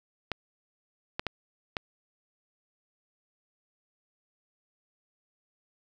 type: clicks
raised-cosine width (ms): 0.3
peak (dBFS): -14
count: 4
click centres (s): 0.317 / 1.195 / 1.267 / 1.768
effects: none